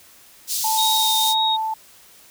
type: high-pass noise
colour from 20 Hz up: pink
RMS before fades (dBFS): -24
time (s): 0.47-1.35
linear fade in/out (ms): 50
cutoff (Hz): 4300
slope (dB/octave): 24
type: tone with tremolo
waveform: sine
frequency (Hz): 880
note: A5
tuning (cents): 0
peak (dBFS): -19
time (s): 0.64-1.74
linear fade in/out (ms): 5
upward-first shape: sine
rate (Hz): 1.6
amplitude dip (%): 25
type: tone with vibrato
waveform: sine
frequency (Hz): 3729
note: A#7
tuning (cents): 0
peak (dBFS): -19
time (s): 0.77-1.57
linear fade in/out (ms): 20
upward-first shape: triangle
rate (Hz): 1.9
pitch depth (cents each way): 23
effects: white hiss -49 dBFS RMS until 2.3 s